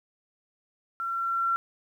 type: tone with level ramp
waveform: sine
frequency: 1360 Hz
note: F6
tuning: 46 cents flat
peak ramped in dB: -29 to -22 dBFS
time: 1-1.56 s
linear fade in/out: 0 ms
effects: 10-bit